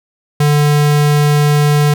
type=tone; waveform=square; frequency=147.4 Hz; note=D3; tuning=7 cents sharp; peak=-9 dBFS; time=0.4-1.94 s; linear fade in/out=5 ms; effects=none